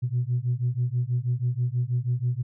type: beating tone pair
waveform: sine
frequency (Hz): 120 / 126.2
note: B2 / B2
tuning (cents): -49 / +38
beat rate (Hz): 6.2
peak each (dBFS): -25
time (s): 0.02-2.43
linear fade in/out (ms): 20
effects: tanh soft clip ceiling -17 dBFS

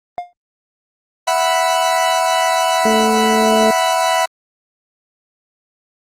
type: tone with exponential decay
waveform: triangle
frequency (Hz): 707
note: F5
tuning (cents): +21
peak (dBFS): -15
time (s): 0.18-0.33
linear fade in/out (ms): 0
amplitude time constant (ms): 32
type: chord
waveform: 40% pulse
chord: E suspended second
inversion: none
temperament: equal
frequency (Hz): 659.3 / 740 / 987.8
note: E5 / F#5 / B5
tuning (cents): 0 / 0 / 0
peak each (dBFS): -17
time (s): 1.27-4.26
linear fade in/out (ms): 10
type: harmonic tone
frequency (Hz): 220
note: A3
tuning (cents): 0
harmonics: 1 / 2 / 3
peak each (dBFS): -17 / -17 / -17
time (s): 2.85-3.71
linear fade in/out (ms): 5
effects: low-pass 12000 Hz 12 dB/octave + Opus 24 kbps

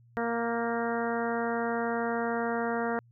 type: harmonic tone with a mistuned harmonic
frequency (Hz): 233.1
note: A#3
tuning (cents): 0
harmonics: 1 / 2 / 3 / 4 / 5 / 6 / 7 / 8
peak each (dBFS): -33 / -32 / -34 / -38 / -40 / -38 / -41 / -41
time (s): 0.17-2.99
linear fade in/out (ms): 0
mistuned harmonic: 7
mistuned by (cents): -24
effects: added 118 Hz sine -56 dBFS peak until 3.11 s

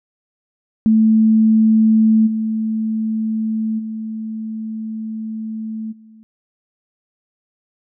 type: tone with level steps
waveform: sine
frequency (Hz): 220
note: A3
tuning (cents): 0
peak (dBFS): -9 / -17 / -23 / -41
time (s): 0.86-6.23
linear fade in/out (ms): 0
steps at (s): 2.26 / 3.78 / 5.91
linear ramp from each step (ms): 20
effects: none

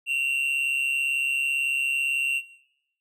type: tone with amplitude modulation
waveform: triangle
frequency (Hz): 2747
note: F7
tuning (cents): -29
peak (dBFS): -18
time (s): 0.06-2.42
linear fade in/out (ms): 50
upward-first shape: sine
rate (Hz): 138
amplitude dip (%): 60
effects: noise-tail reverb RT60 0.8 s tail -18 dB re dry

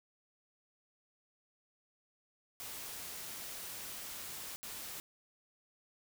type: noise bursts at uneven times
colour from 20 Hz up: white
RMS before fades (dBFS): -45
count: 2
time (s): 2.6-4.56 / 4.63-5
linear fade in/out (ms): 0
effects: none

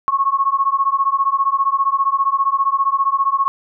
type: beating tone pair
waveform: sine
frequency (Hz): 1089 / 1104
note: C#6 / C#6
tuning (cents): -31 / -7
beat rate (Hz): 15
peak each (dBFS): -17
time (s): 0.08-3.48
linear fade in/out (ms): 0
effects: none

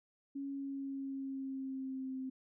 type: tone with pitch glide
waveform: sine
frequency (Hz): 277.2 to 261.6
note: C#4 to C4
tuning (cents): 0 to 0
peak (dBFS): -38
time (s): 0.35-2.3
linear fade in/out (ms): 10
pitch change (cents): -100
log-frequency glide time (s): 0.47-2.19
effects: none

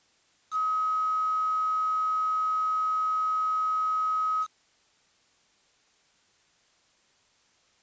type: tone with quantisation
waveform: sine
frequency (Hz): 1270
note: D#6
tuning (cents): +35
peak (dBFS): -24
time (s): 0.51-4.47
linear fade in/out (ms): 50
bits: 7
effects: white hiss -65 dBFS RMS until 7.82 s + resampled to 16000 Hz

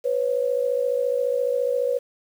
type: tone pair together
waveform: sine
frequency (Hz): 493.9 / 548.4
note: B4 / C#5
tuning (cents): 0 / -19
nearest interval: major second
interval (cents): 181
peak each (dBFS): -22 / -24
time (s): 0.04-1.99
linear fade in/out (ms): 20
effects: 8-bit

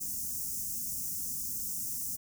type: band-stop noise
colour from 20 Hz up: white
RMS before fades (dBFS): -36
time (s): 0-2.17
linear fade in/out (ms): 20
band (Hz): 270 to 5700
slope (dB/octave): 48
effects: none

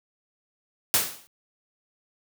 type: noise with exponential decay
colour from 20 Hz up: white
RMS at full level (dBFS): -18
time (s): 0.94-1.27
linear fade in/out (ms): 0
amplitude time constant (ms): 70
effects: high-pass 100 Hz 12 dB/octave

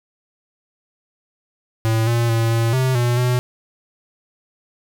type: tone with pitch steps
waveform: square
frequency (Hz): 112.2 / 117.5 / 114.3 / 115 / 130.1 / 121 / 124.3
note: A2 / A#2 / A#2 / A#2 / C3 / B2 / B2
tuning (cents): +34 / +14 / -34 / -23 / -9 / -35 / +12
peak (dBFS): -16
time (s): 1.85-3.39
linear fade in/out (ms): 0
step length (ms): 220
effects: none

